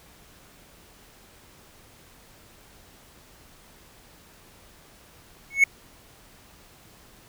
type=tone with exponential growth; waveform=triangle; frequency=2203 Hz; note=C#7; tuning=11 cents flat; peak=-8 dBFS; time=5.5-5.64 s; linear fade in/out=5 ms; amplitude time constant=29 ms; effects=pink hiss -53 dBFS RMS until 7.28 s